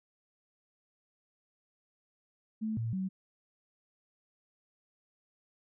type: tone with pitch steps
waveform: sine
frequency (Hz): 218.6 / 114 / 189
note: A3 / A#2 / F#3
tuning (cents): -11 / -38 / +37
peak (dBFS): -31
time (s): 2.61-3.09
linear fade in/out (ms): 20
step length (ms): 160
effects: none